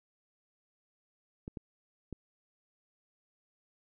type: clicks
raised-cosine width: 3 ms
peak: -27 dBFS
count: 3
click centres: 1.479 / 1.572 / 2.127 s
effects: none